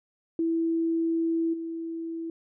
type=tone with level steps; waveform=sine; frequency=329.6 Hz; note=E4; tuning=in tune; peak=-23 / -31 dBFS; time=0.39-2.3 s; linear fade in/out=2 ms; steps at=1.53 s; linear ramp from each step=10 ms; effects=none